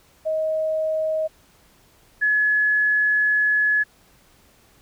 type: tone pair in turn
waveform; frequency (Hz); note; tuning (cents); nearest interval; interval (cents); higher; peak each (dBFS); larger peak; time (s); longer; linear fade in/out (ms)
sine; 630 / 1700.9; D#5 / G#6; +21 / +41; octave + perfect fourth; 1720; second; -20 / -16; second; 0.25-1.28 / 2.21-3.84; second; 20
effects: pink hiss -56 dBFS RMS until 4.81 s